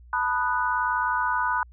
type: chord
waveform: sine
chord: B dominant seventh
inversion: third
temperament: just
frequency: 889 / 987.8 / 1234.7 / 1481.6 Hz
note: A5 / B5 / D#6 / F#6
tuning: +18 / 0 / -14 / +2 cents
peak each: -31 / -25 / -30 / -27 dBFS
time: 0.13-1.63 s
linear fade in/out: 2 ms
effects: added 60 Hz sine -46 dBFS peak until 1.72 s